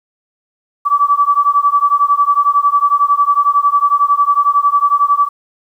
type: beating tone pair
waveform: sine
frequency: 1147 / 1158 Hz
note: D6 / D6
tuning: -41 / -25 cents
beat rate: 11 Hz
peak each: -12 dBFS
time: 0.85-5.29 s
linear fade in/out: 20 ms
effects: 8-bit